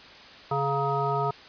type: harmonic tone with a mistuned harmonic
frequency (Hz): 140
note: C#3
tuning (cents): +18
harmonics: 1 / 3 / 5 / 7 / 9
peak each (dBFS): -30 / -30 / -30 / -30 / -30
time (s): 0.51-1.31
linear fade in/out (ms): 5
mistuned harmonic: 7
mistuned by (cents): -74
effects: white hiss -47 dBFS RMS until 1.48 s + resampled to 11025 Hz